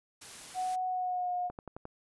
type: noise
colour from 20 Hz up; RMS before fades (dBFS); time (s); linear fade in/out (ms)
white; -47; 0.21-0.76; 10
type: tone with pitch glide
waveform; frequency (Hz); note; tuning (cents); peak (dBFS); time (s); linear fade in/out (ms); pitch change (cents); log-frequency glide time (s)
sine; 740 to 717.7; F#5 to F5; 0 to +47; -30; 0.54-1.51; 50; -53; 0.87-1.33
type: click train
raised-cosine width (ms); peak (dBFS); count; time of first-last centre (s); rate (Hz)
1; -28; 5; 1.5-1.854; 11.3
effects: resampled to 24000 Hz